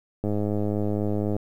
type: click train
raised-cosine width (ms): 2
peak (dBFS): -14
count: 118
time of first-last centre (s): 0.24-1.365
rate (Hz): 104
effects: 9-bit